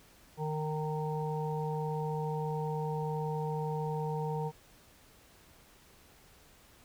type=harmonic tone with a mistuned harmonic; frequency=153.6 Hz; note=D#3; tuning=22 cents flat; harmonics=1 / 3 / 5 / 6; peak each=-34 / -37 / -42 / -40 dBFS; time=0.37-4.52 s; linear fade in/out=50 ms; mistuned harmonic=5; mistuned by=+18 cents; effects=pink hiss -60 dBFS RMS until 6.84 s